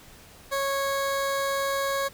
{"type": "tone", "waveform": "20% pulse", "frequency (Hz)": 551, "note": "C#5", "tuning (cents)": -11, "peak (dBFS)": -20, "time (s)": [0.51, 2.09], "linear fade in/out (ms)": 20, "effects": ["pink hiss -50 dBFS RMS until 2.13 s"]}